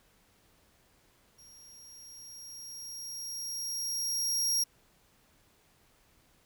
sawtooth tone with level ramp, 5610 Hz, F8, 7 cents sharp, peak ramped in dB -51 to -23 dBFS, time 1.38-4.64 s, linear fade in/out 10 ms, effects pink hiss -66 dBFS RMS until 6.45 s

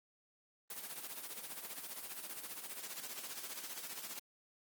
white noise with tremolo, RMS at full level -43 dBFS, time 0.7-4.19 s, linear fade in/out 2 ms, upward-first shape sine, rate 15 Hz, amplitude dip 65%, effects high-pass 200 Hz 12 dB/octave + Opus 24 kbps

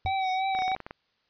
sine tone with exponential decay, 88 Hz, F2, 14 cents sharp, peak -26 dBFS, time 0.05-0.16 s, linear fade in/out 0 ms, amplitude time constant 23 ms
square tone with vibrato, 760 Hz, F#5, 46 cents sharp, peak -26 dBFS, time 0.06-0.75 s, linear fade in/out 0 ms, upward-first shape triangle, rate 3 Hz, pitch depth 39 cents each way
clicks, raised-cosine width 0.5 ms, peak -23 dBFS, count 9, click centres 0.55 / 0.589 / 0.621 / 0.68 / 0.717 / 0.764 / 0.803 / 0.865 / 0.909 s
effects white hiss -71 dBFS RMS until 1.29 s + resampled to 11025 Hz

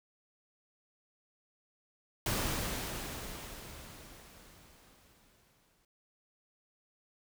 pink noise with exponential decay, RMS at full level -32 dBFS, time 2.26-5.85 s, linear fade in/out 2 ms, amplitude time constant 780 ms, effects none

